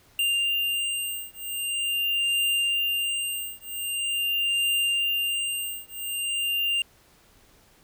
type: beating tone pair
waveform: square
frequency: 2794 / 2794.44 Hz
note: F7 / F7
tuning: 0 / 0 cents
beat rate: 0.44 Hz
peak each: -28 dBFS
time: 0.19-6.82 s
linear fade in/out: 2 ms
effects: pink hiss -58 dBFS RMS until 7.83 s